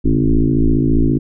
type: tone with frequency modulation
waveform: sine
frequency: 138.59 Hz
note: C#3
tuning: in tune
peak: -10 dBFS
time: 0.04-1.19 s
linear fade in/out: 20 ms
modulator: 54.8 Hz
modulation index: 3.6
effects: none